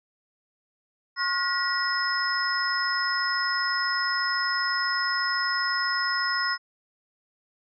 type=tone cluster; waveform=sine; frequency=1082 / 1434 / 1915 / 5170 Hz; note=C#6 / F6 / A#6 / E8; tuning=-42 / +45 / +46 / -34 cents; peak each=-29 dBFS; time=1.16-6.58 s; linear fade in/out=50 ms; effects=none